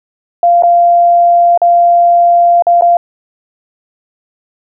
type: tone with dropouts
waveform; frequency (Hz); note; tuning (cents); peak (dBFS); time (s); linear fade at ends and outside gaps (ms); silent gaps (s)
sine; 693; F5; -14; -4; 0.43-2.97; 2; 0.624-0.634 / 1.576-1.617 / 2.623-2.668 / 2.811-2.821
effects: none